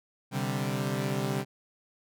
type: chord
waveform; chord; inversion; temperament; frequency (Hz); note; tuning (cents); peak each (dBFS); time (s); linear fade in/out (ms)
sawtooth; C suspended second; none; equal; 130.81 / 146.83 / 196; C3 / D3 / G3; 0 / 0 / 0; -28 / -30 / -29; 0.31-1.45; 50
effects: none